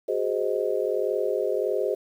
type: chord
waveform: sine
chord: Ab dominant seventh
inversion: third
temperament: just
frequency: 373.8 / 415.3 / 519.1 / 623 Hz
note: Gb4 / Ab4 / C5 / Eb5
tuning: +18 / 0 / -14 / +2 cents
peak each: -29 / -27 / -28 / -30 dBFS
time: 0.08-1.95 s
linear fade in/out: 10 ms
effects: 9-bit